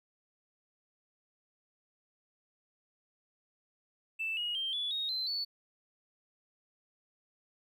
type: tone with pitch steps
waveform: triangle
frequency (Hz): 2648 / 2888 / 3149 / 3434 / 3745 / 4084 / 4453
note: E7 / F#7 / G7 / A7 / A#7 / C8 / C#8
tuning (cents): +7 / -43 / +7 / -43 / +7 / -43 / +7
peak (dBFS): -29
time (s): 4.19-5.45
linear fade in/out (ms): 20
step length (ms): 180
effects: tanh soft clip ceiling -30 dBFS